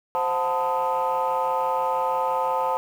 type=tone cluster; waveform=sine; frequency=522 / 723 / 885 / 1016 / 1254 Hz; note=C5 / F#5 / A5 / B5 / D#6; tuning=-4 / -40 / +10 / +49 / +13 cents; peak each=-26 / -30 / -23 / -28 / -31 dBFS; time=0.15-2.77 s; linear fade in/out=0 ms; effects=tanh soft clip ceiling -15 dBFS + 8-bit